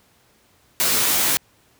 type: noise with comb filter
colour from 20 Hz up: white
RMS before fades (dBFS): -19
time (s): 0.8-1.37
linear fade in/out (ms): 0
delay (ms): 15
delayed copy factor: -0.65
effects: pink hiss -58 dBFS RMS until 1.79 s + high-pass 60 Hz 12 dB/octave